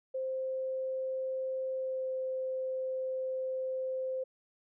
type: tone with pitch glide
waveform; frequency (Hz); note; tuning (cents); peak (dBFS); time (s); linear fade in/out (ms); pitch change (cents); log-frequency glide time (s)
sine; 523.3 to 520.3; C5 to C5; 0 to -10; -32; 0.14-4.24; 10; -10; 1.73-2.11
effects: none